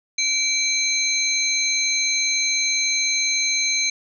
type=tone cluster; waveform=sine; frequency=2317 / 4073 / 6340 Hz; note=D7 / C8 / G8; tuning=-24 / -47 / +19 cents; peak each=-23 dBFS; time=0.18-3.9 s; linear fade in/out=5 ms; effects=none